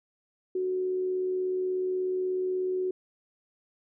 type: tone with amplitude modulation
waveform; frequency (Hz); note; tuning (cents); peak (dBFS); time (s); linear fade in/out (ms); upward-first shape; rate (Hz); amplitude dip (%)
sine; 370; F#4; 0; -25; 0.55-2.91; 5; sine; 76.5; 25
effects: none